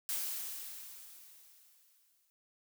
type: noise with exponential decay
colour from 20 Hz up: blue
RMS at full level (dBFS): -35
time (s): 0.09-2.3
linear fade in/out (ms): 0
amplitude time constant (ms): 480
effects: none